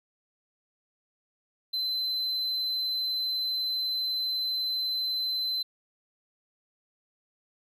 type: tone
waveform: triangle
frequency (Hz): 4058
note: B7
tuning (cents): +46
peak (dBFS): -26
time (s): 1.73-5.63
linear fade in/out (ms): 10
effects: none